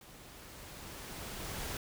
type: noise with level ramp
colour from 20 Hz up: pink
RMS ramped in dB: -55 to -39 dBFS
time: 0.01-1.77 s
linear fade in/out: 2 ms
effects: none